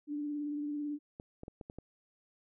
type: tone with vibrato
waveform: sine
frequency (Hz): 293.7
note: D4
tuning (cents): 0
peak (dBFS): -34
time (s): 0.07-0.99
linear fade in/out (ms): 50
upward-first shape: triangle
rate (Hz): 18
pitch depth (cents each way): 30
type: clicks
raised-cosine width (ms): 2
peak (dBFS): -31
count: 6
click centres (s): 1.199 / 1.434 / 1.481 / 1.612 / 1.699 / 1.786
effects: none